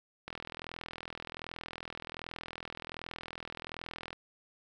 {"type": "click train", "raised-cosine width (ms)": 0.3, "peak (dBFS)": -24, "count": 160, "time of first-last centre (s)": [0.28, 4.13], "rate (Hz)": 41.3, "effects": []}